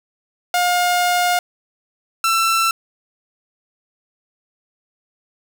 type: tone pair in turn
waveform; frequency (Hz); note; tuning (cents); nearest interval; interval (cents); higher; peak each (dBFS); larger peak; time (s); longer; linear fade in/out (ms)
sawtooth; 712 / 1339.4; F5 / E6; +33 / +27; major seventh; 1094; second; -11; neither; 0.54-1.39 / 2.24-2.71; first; 2
effects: none